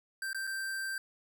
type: tone with dropouts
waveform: square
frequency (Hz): 1568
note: G6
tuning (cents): 0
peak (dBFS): -35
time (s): 0.22-0.98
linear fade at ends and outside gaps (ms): 2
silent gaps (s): 0.331-0.346 / 0.47-0.473
effects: none